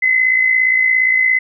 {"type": "tone with amplitude modulation", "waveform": "sine", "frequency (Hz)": 2038, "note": "C7", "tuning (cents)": -46, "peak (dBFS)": -8, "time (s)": [0.02, 1.39], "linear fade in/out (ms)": 10, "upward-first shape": "sine", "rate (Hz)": 57.3, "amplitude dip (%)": 55, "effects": []}